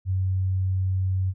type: tone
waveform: sine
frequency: 94 Hz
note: F#2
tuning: 28 cents sharp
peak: -21 dBFS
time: 0.05-1.34 s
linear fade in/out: 50 ms
effects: none